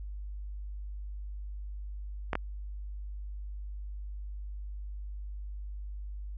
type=clicks; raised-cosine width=0.5 ms; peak=-14 dBFS; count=2; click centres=2.332 / 2.354 s; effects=added 50 Hz sine -37 dBFS peak until 6.37 s